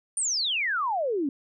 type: exponential sweep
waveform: sine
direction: down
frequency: 9450 to 261.6 Hz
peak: -24 dBFS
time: 0.17-1.29 s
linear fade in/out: 2 ms
effects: none